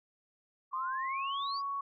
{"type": "exponential sweep", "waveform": "sine", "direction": "up", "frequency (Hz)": [1117, 4948], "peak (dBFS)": -39, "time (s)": [0.71, 1.62], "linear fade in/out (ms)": 50}
{"type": "tone with pitch glide", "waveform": "sine", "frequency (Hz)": [1046.5, 1115.2], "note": ["C6", "C#6"], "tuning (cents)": [0, 10], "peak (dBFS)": -33, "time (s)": [0.73, 1.81], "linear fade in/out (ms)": 5, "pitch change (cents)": 110, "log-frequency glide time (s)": [0.92, 1.39]}
{"effects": []}